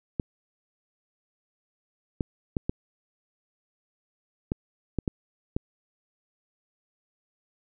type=clicks; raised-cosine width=3 ms; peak=-13 dBFS; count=8; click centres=0.198 / 2.208 / 2.568 / 2.695 / 4.519 / 4.987 / 5.078 / 5.565 s; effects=none